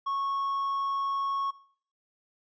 triangle tone, 1102 Hz, C#6, 11 cents flat, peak -26 dBFS, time 0.06-1.51 s, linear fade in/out 10 ms, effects noise-tail reverb RT60 0.5 s tail -18 dB re dry + resampled to 16000 Hz

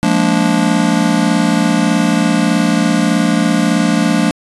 square chord, Bb dominant seventh, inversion second, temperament just, 174.81 / 209.8 / 233.1 / 291.4 Hz, F3 / Ab3 / Bb3 / D4, +2 / +18 / 0 / -13 cents, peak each -17 dBFS, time 0.03-4.31 s, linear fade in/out 0 ms, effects resampled to 24000 Hz

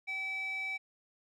square tone with band-pass filter, 768 Hz, G5, 36 cents flat, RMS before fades -37 dBFS, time 0.07-0.78 s, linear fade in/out 20 ms, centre 2500 Hz, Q 8.9, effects none

